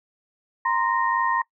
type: tone cluster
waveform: sine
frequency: 939 / 1043 / 1855 Hz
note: A#5 / C6 / A#6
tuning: +12 / -6 / -9 cents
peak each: -24 / -23 / -27 dBFS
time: 0.65-1.42 s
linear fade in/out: 5 ms
effects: noise-tail reverb RT60 0.1 s tail -22 dB re dry